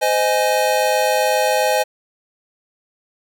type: chord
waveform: square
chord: Ab major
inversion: first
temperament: equal with one note detuned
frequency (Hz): 514.9 / 622.3 / 830.6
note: C5 / Eb5 / Ab5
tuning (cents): -28 / 0 / 0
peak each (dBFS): -20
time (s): 0.01-1.84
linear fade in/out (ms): 20
effects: none